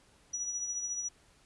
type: tone with tremolo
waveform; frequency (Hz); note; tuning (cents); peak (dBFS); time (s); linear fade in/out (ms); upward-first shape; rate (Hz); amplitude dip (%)
sine; 5850; F#8; -21; -31; 0.33-1.09; 10; triangle; 14; 55
effects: pink hiss -64 dBFS RMS until 1.45 s + resampled to 24000 Hz